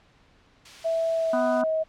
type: noise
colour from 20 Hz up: blue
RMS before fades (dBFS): -37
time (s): 0.65-1.62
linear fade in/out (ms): 5
type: tone with pitch glide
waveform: sine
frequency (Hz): 657 to 635.7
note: E5 to D#5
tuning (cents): -6 to +37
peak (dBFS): -22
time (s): 0.84-1.84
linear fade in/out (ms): 20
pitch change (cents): -57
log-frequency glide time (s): 1.13-1.7
type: harmonic tone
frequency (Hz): 248.4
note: B3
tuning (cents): +10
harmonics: 1 / 3 / 4 / 5 / 6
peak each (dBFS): -27 / -32 / -33 / -34 / -35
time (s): 1.33-1.64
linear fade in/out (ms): 5
effects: pink hiss -59 dBFS RMS until 1.88 s + low-pass 4000 Hz 12 dB/octave